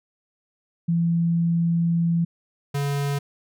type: tone pair in turn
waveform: sine / square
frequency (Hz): 168.6 / 141.78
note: E3 / C#3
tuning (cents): +39 / +39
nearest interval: minor third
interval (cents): 300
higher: first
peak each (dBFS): -18 / -23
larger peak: first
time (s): 0.88-2.25 / 2.74-3.19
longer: first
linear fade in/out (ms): 10
effects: none